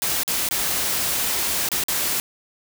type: noise with dropouts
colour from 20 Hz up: white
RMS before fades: -23 dBFS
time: 0.02-2.2 s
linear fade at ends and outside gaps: 0 ms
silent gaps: 0.234-0.278 / 0.488-0.51 / 1.688-1.717 / 1.837-1.884 s
effects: none